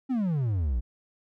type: exponential sweep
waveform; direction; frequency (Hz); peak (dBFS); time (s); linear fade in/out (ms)
triangle; down; 273.5 to 54.2; -22; 0.09-0.81; 20
effects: none